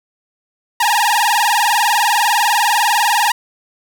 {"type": "tone with vibrato", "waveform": "sawtooth", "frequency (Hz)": 880, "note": "A5", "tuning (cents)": 0, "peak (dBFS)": -8, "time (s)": [0.8, 3.32], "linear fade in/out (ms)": 5, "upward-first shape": "sine", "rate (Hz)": 20, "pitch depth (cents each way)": 160, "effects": []}